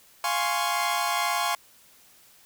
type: chord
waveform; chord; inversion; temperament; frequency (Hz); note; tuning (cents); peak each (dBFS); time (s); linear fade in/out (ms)
sawtooth; Db major seventh; first; equal; 698.5 / 830.6 / 1046.5 / 1108.7; F5 / Ab5 / C6 / Db6; 0 / 0 / 0 / 0; -26; 0.24-1.55; 2
effects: white hiss -56 dBFS RMS until 2.45 s